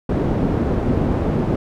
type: low-pass noise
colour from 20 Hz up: white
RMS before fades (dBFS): -19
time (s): 0.09-1.56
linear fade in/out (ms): 5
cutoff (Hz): 330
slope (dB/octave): 12
effects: none